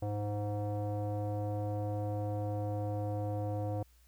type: tone with low-pass filter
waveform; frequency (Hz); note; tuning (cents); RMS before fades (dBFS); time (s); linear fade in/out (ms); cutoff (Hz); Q
square; 103.83; G#2; 0; -35; 0.02-3.83; 5; 640; 4.7
effects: added 60 Hz sine -61 dBFS peak until 4.07 s + white hiss -69 dBFS RMS until 4.07 s